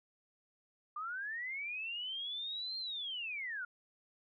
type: linear two-way sweep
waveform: sine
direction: up then down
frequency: 1180 to 4215 to 1387 Hz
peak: -38 dBFS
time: 0.96-3.65 s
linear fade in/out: 5 ms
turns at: 2.78 s
effects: none